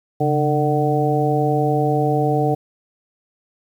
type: harmonic tone with a mistuned harmonic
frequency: 150 Hz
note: D3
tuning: 37 cents sharp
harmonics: 1 / 2 / 3 / 4 / 5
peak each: -20 / -23 / -21 / -26 / -21 dBFS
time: 0.2-2.55 s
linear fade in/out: 10 ms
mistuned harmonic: 1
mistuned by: -110 cents
effects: 8-bit